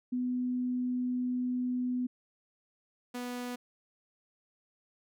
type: tone pair in turn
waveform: sine / sawtooth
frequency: 249.5 / 245.9 Hz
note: B3 / B3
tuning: +18 / -7 cents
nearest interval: unison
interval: 25 cents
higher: first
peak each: -29 / -32 dBFS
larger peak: first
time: 0.12-2.07 / 3.14-3.56 s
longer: first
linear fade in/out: 10 ms
effects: none